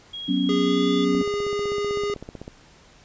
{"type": "tone with pitch glide", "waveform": "sine", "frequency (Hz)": [3292, 3456], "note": ["G#7", "A7"], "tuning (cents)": [-16, -32], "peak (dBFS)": -31, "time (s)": [0.13, 1.05], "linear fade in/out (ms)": 10, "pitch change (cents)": 84, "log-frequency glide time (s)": [0.57, 0.93]}
{"type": "chord", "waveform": "sine", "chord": "F# suspended fourth", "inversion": "none", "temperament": "equal", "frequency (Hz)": [185, 246.9, 277.2], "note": ["F#3", "B3", "C#4"], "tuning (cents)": [0, 0, 0], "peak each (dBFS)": [-25, -25, -22], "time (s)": [0.28, 1.23], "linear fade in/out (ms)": 10}
{"type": "tone", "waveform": "square", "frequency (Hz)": 409.5, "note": "G#4", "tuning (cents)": -24, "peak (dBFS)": -24, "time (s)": [0.49, 2.14], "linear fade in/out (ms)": 2}
{"type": "click train", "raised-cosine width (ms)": 2, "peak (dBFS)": -22, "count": 22, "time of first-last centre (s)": [1.15, 2.479], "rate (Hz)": 15.8}
{"effects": ["pink hiss -52 dBFS RMS until 3.04 s", "resampled to 16000 Hz"]}